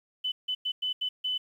sine tone bursts at uneven times, 3010 Hz, F#7, 29 cents sharp, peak -27 dBFS, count 6, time 0.24-0.32 / 0.48-0.55 / 0.65-0.72 / 0.82-0.93 / 1.01-1.09 / 1.24-1.38 s, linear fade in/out 10 ms, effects 10-bit

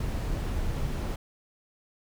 brown noise, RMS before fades -30 dBFS, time 0-1.16 s, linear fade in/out 5 ms, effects none

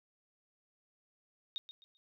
sine tone with echo, 3711 Hz, A#7, 9 cents flat, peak -36 dBFS, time 1.56-1.58 s, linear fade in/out 0 ms, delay 130 ms, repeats 3, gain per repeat -11 dB, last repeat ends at 1.97 s, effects none

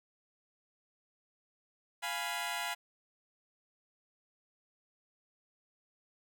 15% pulse chord, F diminished, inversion none, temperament equal, 698.5 / 830.6 / 987.8 Hz, F5 / Ab5 / Cb6, 0 / 0 / 0 cents, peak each -33 dBFS, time 2.02-2.75 s, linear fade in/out 20 ms, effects none

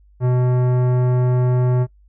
sine tone with tanh clipping, 125.1 Hz, B2, 23 cents sharp, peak -16 dBFS, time 0.2-1.87 s, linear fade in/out 50 ms, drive 16 dB, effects noise-tail reverb RT60 0.1 s tail -21 dB re dry + added 50 Hz sine -48 dBFS peak until 2.08 s

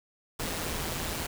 pink noise with amplitude modulation, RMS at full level -31 dBFS, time 0.39-1.27 s, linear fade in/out 10 ms, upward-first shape sine, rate 164 Hz, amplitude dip 55%, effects none

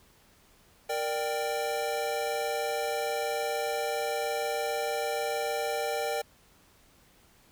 square chord, G minor, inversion first, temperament equal with one note detuned, 466.2 / 592.8 / 784 Hz, Bb4 / D5 / G5, 0 / +16 / 0 cents, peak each -34 dBFS, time 0.89-6.22 s, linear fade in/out 10 ms, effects pink hiss -61 dBFS RMS until 7.51 s

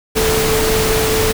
sine tone in noise, 440 Hz, A4, in tune, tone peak -16 dBFS, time 0.15-1.33 s, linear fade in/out 20 ms, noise pink, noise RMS -17 dBFS, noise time 0.15-1.33 s, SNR -2 dB, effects none

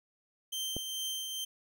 sawtooth tone with tremolo, 3131 Hz, G7, 3 cents flat, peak -30 dBFS, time 0.52-1.45 s, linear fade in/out 10 ms, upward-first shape triangle, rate 2.3 Hz, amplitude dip 40%
click, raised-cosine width 2 ms, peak -24 dBFS, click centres 0.766 s
effects none

